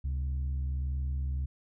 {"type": "tone pair together", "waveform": "sine", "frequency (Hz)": [69.3, 130.82], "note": ["C#2", "C3"], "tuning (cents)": [0, 0], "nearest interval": "major seventh", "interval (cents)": 1100, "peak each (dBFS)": [-28, -38], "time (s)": [0.04, 1.46], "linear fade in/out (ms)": 10, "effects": ["tanh soft clip ceiling -26 dBFS"]}